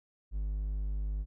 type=tone; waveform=triangle; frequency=50.8 Hz; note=G#1; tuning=38 cents flat; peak=-29 dBFS; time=0.31-1.26 s; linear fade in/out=50 ms; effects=none